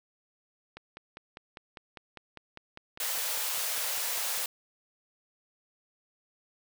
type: click train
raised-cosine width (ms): 0.3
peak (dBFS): -27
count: 19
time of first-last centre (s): 0.77-4.377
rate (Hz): 4.99
type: high-pass noise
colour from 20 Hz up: white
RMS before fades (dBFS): -32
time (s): 3-4.46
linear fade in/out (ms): 2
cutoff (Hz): 460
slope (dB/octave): 96
effects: none